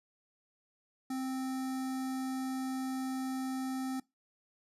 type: tone with notch filter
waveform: square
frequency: 261.6 Hz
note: C4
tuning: in tune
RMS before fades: -36 dBFS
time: 1.1-4 s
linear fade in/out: 5 ms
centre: 2800 Hz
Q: 1.2
effects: noise-tail reverb RT60 0.2 s tail -22 dB re dry + resampled to 32000 Hz